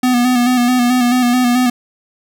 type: tone with vibrato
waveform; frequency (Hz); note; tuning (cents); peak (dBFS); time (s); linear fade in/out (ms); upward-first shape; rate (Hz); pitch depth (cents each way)
square; 246.9; B3; 0; -11; 0.03-1.7; 5; square; 4.6; 34
effects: none